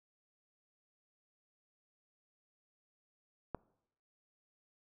click, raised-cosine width 1 ms, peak -23 dBFS, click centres 3.547 s, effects noise-tail reverb RT60 0.8 s tail -24 dB re dry

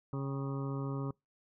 harmonic tone with a mistuned harmonic, 137.4 Hz, C#3, 15 cents flat, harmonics 1 / 2 / 3 / 4 / 6 / 7 / 8 / 9, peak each -35 / -40 / -44 / -49 / -55 / -51 / -51 / -50 dBFS, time 0.13-1.11 s, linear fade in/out 2 ms, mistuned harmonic 6, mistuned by -71 cents, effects noise-tail reverb RT60 0.2 s tail -26 dB re dry

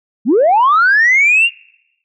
sine linear sweep, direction up, 190.3 to 2845 Hz, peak -6 dBFS, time 0.25-1.5 s, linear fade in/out 50 ms, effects noise-tail reverb RT60 0.9 s tail -26 dB re dry + tanh soft clip ceiling -4 dBFS

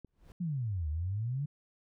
click, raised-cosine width 3 ms, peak -34 dBFS, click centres 0.047 s
brown noise with exponential growth, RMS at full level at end -47 dBFS, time 0.07-0.32 s, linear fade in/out 2 ms, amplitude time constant 54 ms
sine exponential two-way sweep, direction down then up, 185 to 73.42 to 150 Hz, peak -31 dBFS, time 0.4-1.46 s, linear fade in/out 10 ms, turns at 0.89 s
effects none

